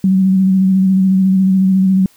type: tone with vibrato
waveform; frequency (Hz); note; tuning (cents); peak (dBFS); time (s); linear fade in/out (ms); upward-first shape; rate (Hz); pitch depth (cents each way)
sine; 189.7; F#3; +43; -8; 0.04-2.06; 2; square; 14; 21
effects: white hiss -50 dBFS RMS until 2.16 s